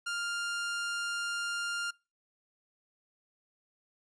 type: tone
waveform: sawtooth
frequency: 1400 Hz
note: F6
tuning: 4 cents sharp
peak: -29 dBFS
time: 0.06-1.91 s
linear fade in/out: 10 ms
effects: noise-tail reverb RT60 0.3 s tail -25 dB re dry + resampled to 22050 Hz